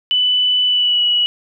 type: tone with pitch glide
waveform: sine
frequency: 2988 to 2930 Hz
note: F#7 to F#7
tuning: +16 to -18 cents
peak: -12 dBFS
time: 0.11-1.26 s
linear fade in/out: 0 ms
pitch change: -34 cents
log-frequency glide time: 0.66-1.03 s
effects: none